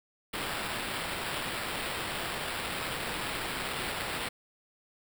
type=noise with sample-and-hold; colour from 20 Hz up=blue; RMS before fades=-35 dBFS; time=0.33-4.29 s; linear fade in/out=10 ms; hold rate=6300 Hz; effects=none